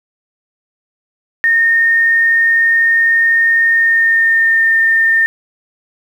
sine tone with pitch glide, 1834 to 1811.9 Hz, A#6 to A#6, -29 to -50 cents, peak -8 dBFS, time 1.44-5.26 s, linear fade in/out 0 ms, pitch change -21 cents, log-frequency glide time 3.69-4.74 s, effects 7-bit

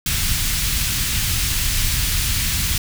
pink band-stop noise, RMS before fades -20 dBFS, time 0.06-2.78 s, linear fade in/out 2 ms, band 120 to 2400 Hz, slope 12 dB/octave, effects none

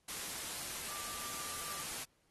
sine tone in noise, 1181 Hz, D6, 9 cents sharp, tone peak -50 dBFS, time 0.88-1.83 s, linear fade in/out 5 ms, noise white, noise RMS -42 dBFS, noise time 0.08-2.04 s, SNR -11 dB, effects pink hiss -75 dBFS RMS until 2.3 s + AAC 32 kbps

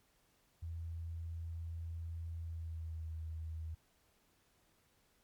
sine tone with pitch glide, 83 to 80.22 Hz, E2 to E2, +12 to -47 cents, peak -40 dBFS, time 0.62-3.75 s, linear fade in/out 10 ms, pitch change -59 cents, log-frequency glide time 2.39-3.08 s, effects pink hiss -73 dBFS RMS until 5.23 s + MP3 96 kbps

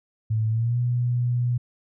sine tone with pitch glide, 110 to 122.05 Hz, A2 to B2, 0 to -20 cents, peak -20 dBFS, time 0.3-1.58 s, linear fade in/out 10 ms, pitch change +180 cents, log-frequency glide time 0.49-0.78 s, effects none

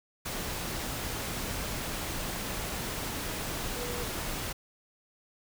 sine tone in noise, 486.3 Hz, B4, 27 cents flat, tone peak -38 dBFS, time 3.76-4.04 s, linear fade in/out 10 ms, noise pink, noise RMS -35 dBFS, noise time 0.25-4.53 s, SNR -6 dB, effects none

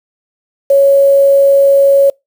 sine tone with quantisation, 554.4 Hz, C#5, in tune, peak -4 dBFS, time 0.7-2.1 s, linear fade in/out 5 ms, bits 5, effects noise-tail reverb RT60 0.2 s tail -26 dB re dry

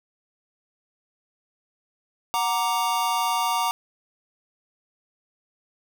square chord, Gb augmented, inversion none, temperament equal, 740 / 932.3 / 1174.7 Hz, Gb5 / Bb5 / D6, 0 / 0 / 0 cents, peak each -29 / -25 / -28 dBFS, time 2.34-3.71 s, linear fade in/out 0 ms, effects none

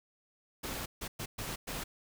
pink noise bursts at uneven times, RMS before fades -39 dBFS, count 5, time 0.63-0.86 / 1.01-1.08 / 1.19-1.26 / 1.38-1.56 / 1.67-1.84 s, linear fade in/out 10 ms, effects none

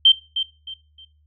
sine tone with echo, 3133 Hz, G7, 2 cents flat, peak -8 dBFS, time 0.05-0.12 s, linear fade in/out 5 ms, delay 310 ms, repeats 3, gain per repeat -11 dB, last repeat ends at 1.05 s, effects noise-tail reverb RT60 0.3 s tail -18 dB re dry + added 75 Hz sine -56 dBFS peak until 1.26 s

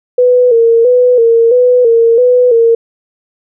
sine tone with vibrato, 478.1 Hz, A#4, 44 cents sharp, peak -4 dBFS, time 0.18-2.75 s, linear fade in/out 5 ms, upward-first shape square, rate 1.5 Hz, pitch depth 65 cents each way, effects none

